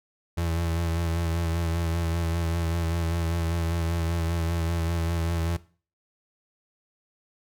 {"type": "tone with vibrato", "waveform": "35% pulse", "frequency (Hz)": 83.6, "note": "E2", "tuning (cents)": 25, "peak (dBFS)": -23, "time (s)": [0.37, 5.57], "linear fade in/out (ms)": 10, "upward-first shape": "sine", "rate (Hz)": 5.1, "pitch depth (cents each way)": 33, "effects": ["noise-tail reverb RT60 0.4 s tail -18 dB re dry"]}